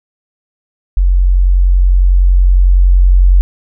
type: tone with level ramp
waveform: sine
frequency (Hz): 45.41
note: F#1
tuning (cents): -32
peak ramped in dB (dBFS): -6 to -3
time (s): 0.97-3.41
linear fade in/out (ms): 0
effects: none